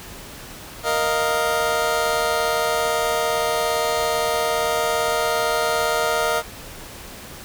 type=chord; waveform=25% pulse; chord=Bb suspended fourth; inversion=none; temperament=just; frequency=466.2 / 621.6 / 699.2 Hz; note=Bb4 / Eb5 / F5; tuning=0 / -2 / +2 cents; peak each=-20 / -19 / -21 dBFS; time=0.83-6.43 s; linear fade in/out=50 ms; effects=pink hiss -38 dBFS RMS until 7.44 s